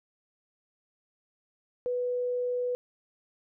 sine tone, 493.5 Hz, B4, 1 cent flat, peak -27 dBFS, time 1.86-2.75 s, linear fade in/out 0 ms, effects none

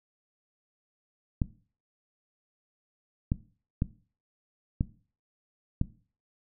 clicks, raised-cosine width 5 ms, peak -13 dBFS, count 5, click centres 1.418 / 3.319 / 3.821 / 4.809 / 5.814 s, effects noise-tail reverb RT60 0.4 s tail -17 dB re dry

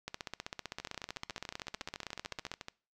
two click trains, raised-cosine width 0.2 ms, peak -24 / -21 dBFS, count 27 / 39, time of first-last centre 0.8-2.684 / 0.08-2.516 s, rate 13.8 / 15.6 Hz, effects noise-tail reverb RT60 0.4 s tail -23 dB re dry

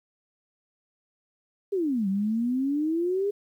sine exponential two-way sweep, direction down then up, 414 to 189.2 to 414 Hz, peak -23 dBFS, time 1.72-3.31 s, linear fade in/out 10 ms, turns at 2.08 s, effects 10-bit

